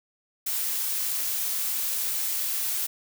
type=noise; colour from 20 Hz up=blue; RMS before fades=-28 dBFS; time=0.46-2.87 s; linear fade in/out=10 ms; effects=none